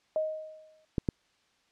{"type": "tone with exponential decay", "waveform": "sine", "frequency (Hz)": 625, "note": "D#5", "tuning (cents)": 8, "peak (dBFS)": -24, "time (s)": [0.16, 0.85], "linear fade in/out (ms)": 1, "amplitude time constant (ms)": 150}
{"type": "clicks", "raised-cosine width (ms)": 3, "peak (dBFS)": -14, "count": 2, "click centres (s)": [0.982, 1.088]}
{"effects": ["white hiss -69 dBFS RMS until 1.71 s", "low-pass 5000 Hz 12 dB/octave"]}